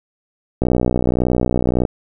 click train, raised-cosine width 2 ms, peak -3 dBFS, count 77, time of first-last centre 0.62-1.852 s, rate 61.7 Hz, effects none

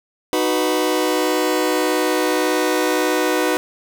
sawtooth chord, B major, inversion first, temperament just, 308.7 / 370.4 / 493.9 Hz, D#4 / F#4 / B4, -14 / +2 / 0 cents, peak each -17 dBFS, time 0.33-3.57 s, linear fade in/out 0 ms, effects none

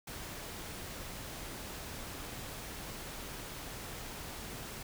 pink noise, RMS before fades -44 dBFS, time 0.07-4.83 s, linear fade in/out 5 ms, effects none

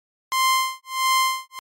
sawtooth tone with tremolo, 1046.5 Hz, C6, in tune, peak -12 dBFS, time 0.32-1.59 s, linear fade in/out 0 ms, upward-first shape sine, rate 1.5 Hz, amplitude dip 100%, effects MP3 64 kbps

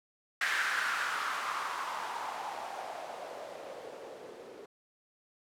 violet noise with low-pass filter sweep, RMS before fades -37 dBFS, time 0.41-4.66 s, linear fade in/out 5 ms, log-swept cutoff 1700 to 400 Hz, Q 3.7, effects none

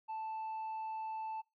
sine tone with tanh clipping, 880 Hz, A5, in tune, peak -39 dBFS, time 0.08-1.42 s, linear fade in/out 20 ms, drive 2 dB, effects noise-tail reverb RT60 0.2 s tail -23 dB re dry

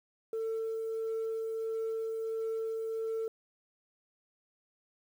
sine tone with tremolo, 447.4 Hz, A4, 29 cents sharp, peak -29 dBFS, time 0.33-3.28 s, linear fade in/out 2 ms, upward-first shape triangle, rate 1.5 Hz, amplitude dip 30%, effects tanh soft clip ceiling -30 dBFS + 10-bit

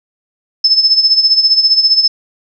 sine tone with tremolo, 5240 Hz, E8, 11 cents flat, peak -4 dBFS, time 0.64-2.08 s, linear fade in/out 5 ms, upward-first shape sine, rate 15 Hz, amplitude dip 70%, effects none

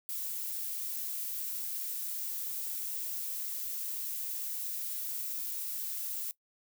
violet noise, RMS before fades -37 dBFS, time 0.09-6.31 s, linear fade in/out 0 ms, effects noise-tail reverb RT60 0.1 s tail -20 dB re dry

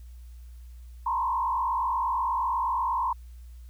sine tone with frequency modulation, 987.8 Hz, B5, in tune, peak -24 dBFS, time 1.06-3.13 s, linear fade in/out 5 ms, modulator 48.3 Hz, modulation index 1.7, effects added 60 Hz sine -42 dBFS peak until 3.69 s + white hiss -65 dBFS RMS until 3.69 s

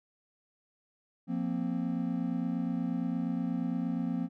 triangle chord, F suspended fourth, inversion none, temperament equal, 174.61 / 233.1 / 261.6 Hz, F3 / Bb3 / C4, 0 / 0 / 0 cents, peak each -32 dBFS, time 1.27-4.29 s, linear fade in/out 50 ms, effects none

